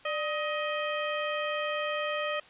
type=harmonic tone with a mistuned harmonic; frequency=628 Hz; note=D#5; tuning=16 cents sharp; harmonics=1 / 2 / 3 / 4 / 5; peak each=-32 / -35 / -37 / -38 / -39 dBFS; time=0.05-2.4 s; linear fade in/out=5 ms; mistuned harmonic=1; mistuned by=-93 cents; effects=white hiss -54 dBFS RMS until 2.49 s + resampled to 8000 Hz